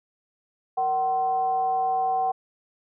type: tone with frequency modulation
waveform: sine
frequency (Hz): 758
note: F#5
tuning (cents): +42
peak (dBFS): -21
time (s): 0.77-2.32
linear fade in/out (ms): 10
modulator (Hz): 293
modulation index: 0.41
effects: none